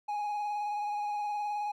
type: tone with vibrato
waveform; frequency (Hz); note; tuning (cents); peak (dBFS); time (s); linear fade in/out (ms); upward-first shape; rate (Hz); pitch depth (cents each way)
triangle; 830.6; G#5; 0; -29; 0.08-1.72; 10; sine; 19; 25
effects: none